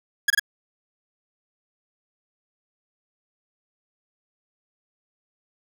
40% pulse tone bursts, 1661.2 Hz, G#6, in tune, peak -15 dBFS, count 3, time 0.28-0.396 s, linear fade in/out 5 ms, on 22 ms, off 25 ms, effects none

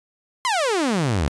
sawtooth exponential sweep, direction down, 1069 to 65.8 Hz, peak -15 dBFS, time 0.45-1.28 s, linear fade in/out 0 ms, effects resampled to 22050 Hz

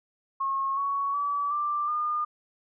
sine tone with pitch steps, 1086 / 1116.5 / 1147.9 / 1180.2 / 1213.4 Hz, C#6 / C#6 / D6 / D6 / D#6, -36 / +12 / -40 / +8 / -44 cents, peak -25 dBFS, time 0.4-2.25 s, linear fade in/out 10 ms, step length 370 ms, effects none

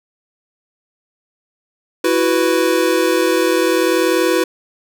square chord, E suspended second, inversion none, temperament equal, 329.6 / 370 / 493.9 Hz, E4 / F#4 / B4, 0 / 0 / 0 cents, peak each -18 / -18 / -18 dBFS, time 2.04-4.44 s, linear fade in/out 5 ms, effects none

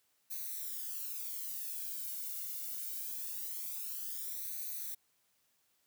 violet noise with flanger, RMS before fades -41 dBFS, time 0.3-4.95 s, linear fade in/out 10 ms, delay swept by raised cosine 0.48 to 1.41 ms, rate 0.23 Hz, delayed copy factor +0.9, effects white hiss -75 dBFS RMS until 5.86 s + high-pass 60 Hz 12 dB/octave

